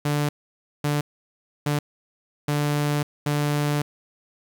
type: tone bursts at uneven times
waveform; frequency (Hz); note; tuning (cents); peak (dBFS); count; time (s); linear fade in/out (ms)
sawtooth; 146.83; D3; 0; -17; 5; 0.05-0.29 / 0.84-1.01 / 1.66-1.79 / 2.48-3.03 / 3.26-3.82; 5
effects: 9-bit